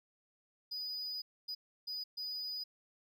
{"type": "tone bursts at uneven times", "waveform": "triangle", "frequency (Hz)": 4956, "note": "D#8", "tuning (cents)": -8, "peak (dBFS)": -37, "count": 4, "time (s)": [[0.71, 1.22], [1.48, 1.55], [1.87, 2.04], [2.17, 2.64]], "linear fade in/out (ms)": 10, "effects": []}